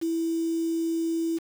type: tone with quantisation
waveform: sine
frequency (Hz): 329.6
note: E4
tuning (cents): 0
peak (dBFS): -24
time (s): 0.01-1.39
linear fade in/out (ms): 20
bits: 7
effects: none